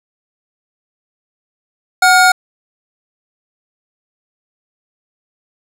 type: tone pair together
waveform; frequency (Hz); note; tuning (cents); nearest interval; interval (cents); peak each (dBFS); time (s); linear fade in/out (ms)
square; 743.3 / 1424; F#5 / F6; +8 / +33; major seventh; 1125; -10; 2.02-2.32; 5
effects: low-pass 12000 Hz 12 dB/octave